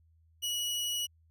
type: tone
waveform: sawtooth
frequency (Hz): 2922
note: F#7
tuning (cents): -22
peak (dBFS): -28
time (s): 0.42-1.07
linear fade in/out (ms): 20
effects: added 81 Hz sine -62 dBFS peak until 1.3 s